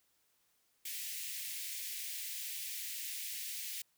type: high-pass noise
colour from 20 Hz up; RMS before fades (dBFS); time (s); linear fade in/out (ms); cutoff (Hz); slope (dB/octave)
white; -42; 0.85-3.82; 5; 1900; 48
effects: white hiss -75 dBFS RMS until 3.97 s